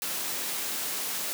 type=high-pass noise; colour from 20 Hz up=white; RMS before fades=-32 dBFS; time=0.02-1.33 s; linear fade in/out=0 ms; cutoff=160 Hz; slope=24 dB/octave; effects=none